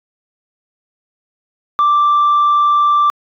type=tone; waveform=sine; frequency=1174.7 Hz; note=D6; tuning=in tune; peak=-7 dBFS; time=1.79-3.1 s; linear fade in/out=0 ms; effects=tanh soft clip ceiling -7 dBFS